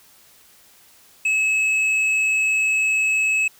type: tone with hard clipping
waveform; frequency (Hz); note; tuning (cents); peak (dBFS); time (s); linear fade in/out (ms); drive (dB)
sine; 2583; E7; -36; -18; 1.25-3.48; 5; 5
effects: white hiss -52 dBFS RMS until 3.59 s